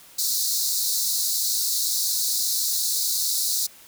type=high-pass noise; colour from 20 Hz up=pink; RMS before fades=-24 dBFS; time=0.18-3.67 s; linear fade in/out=10 ms; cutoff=3900 Hz; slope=96 dB/octave; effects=white hiss -49 dBFS RMS until 3.87 s